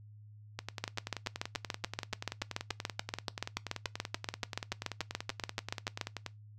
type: two click trains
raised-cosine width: 0.2 ms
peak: -20 / -16 dBFS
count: 60 / 37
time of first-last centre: 0.59-6.263 / 0.84-6.012 s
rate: 10.4 / 6.96 Hz
effects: noise-tail reverb RT60 0.2 s tail -20 dB re dry + added 105 Hz sine -51 dBFS peak until 6.58 s